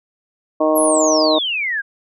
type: harmonic tone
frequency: 155.56 Hz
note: D#3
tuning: in tune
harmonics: 2 / 3 / 4 / 5 / 6 / 7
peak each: -18 / -22 / -15 / -27 / -26 / -23 dBFS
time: 0.6-1.39 s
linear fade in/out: 10 ms
type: exponential sweep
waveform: sine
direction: down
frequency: 11840 to 1568 Hz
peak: -18 dBFS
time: 0.75-1.82 s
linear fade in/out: 20 ms
effects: none